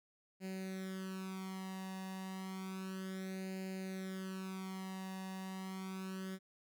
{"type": "tone with flanger", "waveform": "sawtooth", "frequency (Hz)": 189.3, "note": "F#3", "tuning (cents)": 40, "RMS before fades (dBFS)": -44, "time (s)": [0.4, 6.39], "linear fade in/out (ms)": 50, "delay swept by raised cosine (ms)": [0.43, 1.09], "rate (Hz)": 0.31, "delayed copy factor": 0.8, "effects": []}